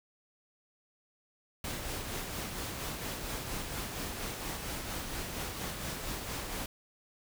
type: noise with tremolo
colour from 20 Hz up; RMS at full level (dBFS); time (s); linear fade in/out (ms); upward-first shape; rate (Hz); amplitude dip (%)
pink; -37; 1.64-6.66; 2; sine; 4.3; 35
effects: none